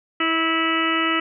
harmonic tone with a mistuned harmonic, 326.3 Hz, E4, 18 cents flat, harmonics 1 / 2 / 3 / 4 / 5 / 6 / 7 / 8 / 9, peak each -24 / -33 / -35 / -23 / -35 / -25 / -31 / -29 / -27 dBFS, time 0.2-1.2 s, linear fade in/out 5 ms, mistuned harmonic 2, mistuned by -18 cents, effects none

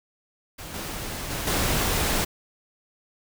pink noise with level steps, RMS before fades -38 / -33 / -30 / -24 dBFS, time 0.58-2.25 s, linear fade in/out 10 ms, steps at 0.74 / 1.3 / 1.47 s, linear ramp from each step 2 ms, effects none

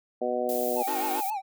harmonic tone, 123.47 Hz, B2, in tune, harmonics 2 / 3 / 4 / 5 / 6, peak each -35 / -33 / -30 / -30 / -33 dBFS, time 0.21-0.83 s, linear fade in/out 10 ms
violet noise, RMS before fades -35 dBFS, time 0.49-1.3 s, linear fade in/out 0 ms
triangle tone with vibrato, 818 Hz, G#5, 26 cents flat, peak -26 dBFS, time 0.75-1.42 s, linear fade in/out 50 ms, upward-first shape triangle, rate 7.4 Hz, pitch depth 150 cents each way
sawtooth chord, C half-diminished seventh, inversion none, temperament equal with one note detuned, 261.6 / 311.1 / 363.4 / 466.2 Hz, C4 / Eb4 / Gb4 / Bb4, 0 / 0 / -31 / 0 cents, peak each -36 / -33 / -32 / -35 dBFS, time 0.87-1.21 s, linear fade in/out 10 ms
effects none

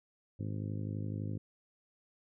harmonic tone, 51.91 Hz, G#1, in tune, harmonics 2 / 3 / 4 / 5 / 6 / 7 / 8 / 9 / 10, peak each -37 / -42 / -45 / -45 / -48 / -54 / -56 / -60 / -56 dBFS, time 0.39-1.38 s, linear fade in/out 10 ms, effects none

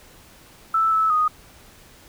sine tone with pitch steps, 1319 / 1306 / 1242 Hz, E6 / E6 / D#6, +1 / -17 / -3 cents, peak -16 dBFS, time 0.74-1.28 s, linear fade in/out 5 ms, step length 180 ms, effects pink hiss -49 dBFS RMS until 2.08 s

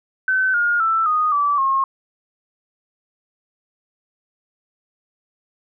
sine tone with pitch steps, 1525 / 1422.9 / 1327.6 / 1238.7 / 1155.7 / 1078.3 Hz, G6 / F6 / E6 / D#6 / D6 / C#6, -48 / +32 / +12 / -8 / -28 / -48 cents, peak -15 dBFS, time 0.28-1.84 s, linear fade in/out 2 ms, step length 260 ms, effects none

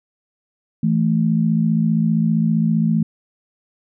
sine tone pair together, 164.81 / 220 Hz, E3 / A3, 0 / 0 cents, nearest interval perfect fourth, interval 500 cents, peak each -17 dBFS, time 0.83-3.03 s, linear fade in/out 5 ms, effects none

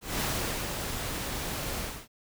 pink noise with ADSR envelope, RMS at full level -29 dBFS, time 0.01-2.08 s, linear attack 190 ms, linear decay 460 ms, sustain -5 dB, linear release 270 ms, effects none

